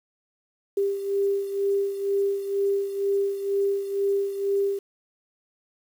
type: beating tone pair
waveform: sine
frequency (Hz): 397 / 399.1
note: G4 / G4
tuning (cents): +22 / +31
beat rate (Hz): 2.1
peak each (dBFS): -23 / -29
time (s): 0.77-4.79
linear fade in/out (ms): 5
effects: 8-bit